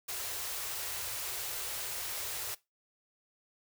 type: band-stop noise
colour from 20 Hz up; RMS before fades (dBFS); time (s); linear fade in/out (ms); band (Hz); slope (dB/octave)
white; -38; 0.08-2.55; 10; 140 to 340; 48
effects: noise-tail reverb RT60 0.2 s tail -19 dB re dry